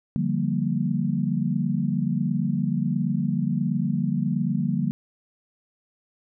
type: chord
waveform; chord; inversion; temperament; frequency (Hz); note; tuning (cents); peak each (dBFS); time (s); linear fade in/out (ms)
sine; G minor seventh; second; equal; 146.83 / 174.61 / 196 / 233.1; D3 / F3 / G3 / Bb3; 0 / 0 / 0 / 0; -27; 0.16-4.91; 0
effects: none